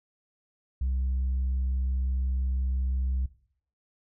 sine tone, 64.7 Hz, C2, 19 cents flat, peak -23 dBFS, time 0.81-3.26 s, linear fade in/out 5 ms, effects noise-tail reverb RT60 0.6 s tail -19 dB re dry + tanh soft clip ceiling -23 dBFS

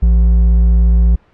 sine tone with hard clipping, 57.3 Hz, A#1, 29 cents flat, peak -8 dBFS, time 0.02-1.16 s, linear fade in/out 10 ms, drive 5 dB, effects pink hiss -51 dBFS RMS until 1.33 s + low-pass 2000 Hz 12 dB/octave

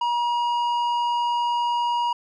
sine tone with tanh clipping, 955 Hz, A#5, 42 cents sharp, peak -22 dBFS, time 0.01-2.13 s, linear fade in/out 5 ms, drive 9 dB, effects none

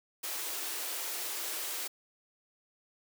white high-pass noise, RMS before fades -37 dBFS, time 0.23-1.88 s, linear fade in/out 10 ms, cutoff 300 Hz, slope 48 dB/octave, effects none

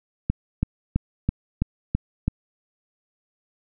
click train, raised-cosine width 5 ms, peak -8 dBFS, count 7, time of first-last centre 0.3-2.28 s, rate 3.03 Hz, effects none

